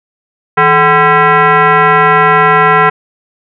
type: tone with frequency modulation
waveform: sine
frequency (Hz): 162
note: E3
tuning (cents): -30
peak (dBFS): -4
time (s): 0.57-2.9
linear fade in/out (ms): 10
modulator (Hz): 594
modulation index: 2.9
effects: none